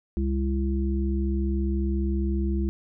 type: harmonic tone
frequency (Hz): 67.3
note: C2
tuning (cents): +49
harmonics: 1 / 3 / 5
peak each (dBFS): -24 / -29 / -31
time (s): 0.17-2.69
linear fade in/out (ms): 0
effects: none